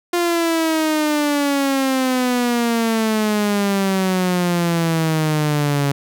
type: exponential sweep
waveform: sawtooth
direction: down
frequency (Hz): 351 to 139.8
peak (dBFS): -12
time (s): 0.13-5.92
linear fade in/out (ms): 5
effects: none